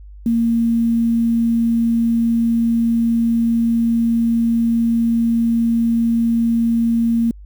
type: tone with quantisation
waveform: sine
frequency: 231.2 Hz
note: A#3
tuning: 14 cents flat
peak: -13 dBFS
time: 0.26-7.31 s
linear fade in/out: 2 ms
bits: 7
effects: added 50 Hz sine -35 dBFS peak until 7.45 s